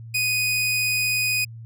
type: tone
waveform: sawtooth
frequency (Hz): 2489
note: D#7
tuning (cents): 0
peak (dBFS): -17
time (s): 0.14-1.45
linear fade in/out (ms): 10
effects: added 114 Hz sine -36 dBFS peak until 1.65 s